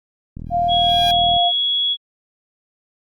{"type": "click train", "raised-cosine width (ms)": 5, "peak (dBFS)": -19, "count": 41, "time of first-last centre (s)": [0.37, 1.365], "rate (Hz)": 40.2}
{"type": "tone with exponential growth", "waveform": "10% pulse", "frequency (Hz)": 806, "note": "G5", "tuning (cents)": 48, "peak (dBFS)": -16, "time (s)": [0.46, 1.11], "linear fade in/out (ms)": 2, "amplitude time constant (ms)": 140}
{"type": "tone", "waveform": "sine", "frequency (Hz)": 698.5, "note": "F5", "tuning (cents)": 0, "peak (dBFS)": -15, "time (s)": [0.5, 1.52], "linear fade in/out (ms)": 50}
{"type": "tone with pitch glide", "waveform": "sine", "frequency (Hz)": [3322, 3353], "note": ["G#7", "G#7"], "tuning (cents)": [0, 16], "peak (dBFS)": -16, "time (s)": [0.68, 1.97], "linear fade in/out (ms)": 50, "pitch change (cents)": 16, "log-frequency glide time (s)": [0.84, 1.85]}
{"effects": ["Opus 32 kbps"]}